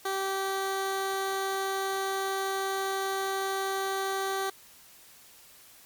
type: tone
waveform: 15% pulse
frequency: 387.5 Hz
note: G4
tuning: 20 cents flat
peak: -22 dBFS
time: 0.05-4.5 s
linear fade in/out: 5 ms
effects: white hiss -54 dBFS RMS until 5.85 s + MP3 96 kbps